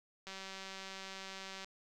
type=click train; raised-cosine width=0.2 ms; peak=-29 dBFS; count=265; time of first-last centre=0.27-1.645 s; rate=192 Hz; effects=none